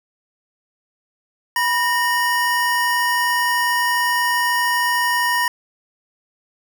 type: tone pair together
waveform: square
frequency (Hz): 977 / 1844.3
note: B5 / A#6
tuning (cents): -19 / -19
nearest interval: major seventh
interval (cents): 1100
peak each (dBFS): -20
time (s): 1.56-5.48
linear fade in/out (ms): 2
effects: none